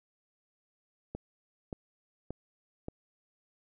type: click train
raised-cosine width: 2 ms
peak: -24 dBFS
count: 4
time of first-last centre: 1.15-2.884 s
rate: 1.73 Hz
effects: none